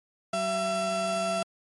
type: tone pair together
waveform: 35% pulse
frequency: 189.39 / 672 Hz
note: F#3 / E5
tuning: +41 / +33 cents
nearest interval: octave + minor seventh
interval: 2192 cents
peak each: -33 / -25 dBFS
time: 0.33-1.43 s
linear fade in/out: 5 ms
effects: MP3 48 kbps